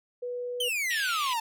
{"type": "tone", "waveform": "sine", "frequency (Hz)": 490.4, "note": "B4", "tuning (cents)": -12, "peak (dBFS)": -31, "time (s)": [0.22, 0.69], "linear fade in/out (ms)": 10}
{"type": "exponential sweep", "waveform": "45% pulse", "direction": "down", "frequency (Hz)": [3165, 880], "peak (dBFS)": -27, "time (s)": [0.6, 1.4], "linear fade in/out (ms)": 5}
{"type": "band-pass noise", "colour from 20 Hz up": "pink", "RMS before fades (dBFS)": -35, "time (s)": [0.9, 1.34], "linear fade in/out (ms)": 10, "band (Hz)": [2400, 3900], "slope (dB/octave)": 48}
{"effects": []}